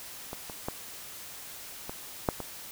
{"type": "clicks", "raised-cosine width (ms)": 1, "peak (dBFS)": [-23, -26, -17, -22, -10, -21], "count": 6, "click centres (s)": [0.331, 0.498, 0.685, 1.895, 2.288, 2.403], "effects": ["white hiss -44 dBFS RMS until 2.71 s"]}